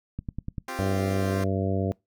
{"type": "click train", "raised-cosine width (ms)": 5, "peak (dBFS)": -19, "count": 5, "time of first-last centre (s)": [0.19, 0.582], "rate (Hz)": 10.2}
{"type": "chord", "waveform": "10% pulse", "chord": "C suspended fourth", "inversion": "none", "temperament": "equal", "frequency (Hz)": [261.6, 349.2, 392], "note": ["C4", "F4", "G4"], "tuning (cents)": [0, 0, 0], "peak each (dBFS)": [-29, -30, -30], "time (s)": [0.68, 1.44], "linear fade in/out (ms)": 2}
{"type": "harmonic tone", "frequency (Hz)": 96.3, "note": "G2", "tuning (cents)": -30, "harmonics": [1, 2, 3, 4, 5, 6, 7], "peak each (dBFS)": [-27, -30, -32, -33, -34, -35, -35], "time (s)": [0.79, 1.92], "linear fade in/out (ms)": 0}
{"effects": ["noise-tail reverb RT60 0.2 s tail -24 dB re dry"]}